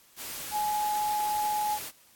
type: tone in noise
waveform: sine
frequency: 842 Hz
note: G#5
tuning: 24 cents sharp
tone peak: -26 dBFS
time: 0.51-1.79 s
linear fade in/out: 50 ms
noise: white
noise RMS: -38 dBFS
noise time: 0.16-1.92 s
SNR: +9 dB
effects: white hiss -59 dBFS RMS until 2.15 s + AAC 64 kbps